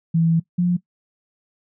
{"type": "tone pair in turn", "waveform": "sine", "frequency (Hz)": [164.81, 176.76], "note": ["E3", "F3"], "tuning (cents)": [0, 21], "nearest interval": "minor second", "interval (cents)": 121, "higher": "second", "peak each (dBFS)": [-14, -15], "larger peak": "first", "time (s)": [[0.14, 0.4], [0.58, 0.77]], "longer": "first", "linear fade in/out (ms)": 10, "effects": ["noise-tail reverb RT60 0.1 s tail -19 dB re dry"]}